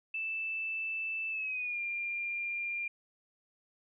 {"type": "tone with pitch glide", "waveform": "sine", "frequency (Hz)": [2642, 2395], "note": ["E7", "D7"], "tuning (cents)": [3, 33], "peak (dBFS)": -33, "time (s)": [0.14, 2.88], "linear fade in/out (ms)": 5, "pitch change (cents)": -170, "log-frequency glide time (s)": [1.3, 1.8], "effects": []}